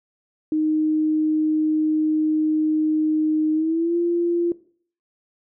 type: tone with pitch glide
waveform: sine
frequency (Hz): 310 to 344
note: D#4 to F4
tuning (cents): -6 to -26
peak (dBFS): -18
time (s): 0.52-4.52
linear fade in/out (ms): 2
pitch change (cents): +180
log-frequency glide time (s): 3.53-3.96
effects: noise-tail reverb RT60 0.5 s tail -18 dB re dry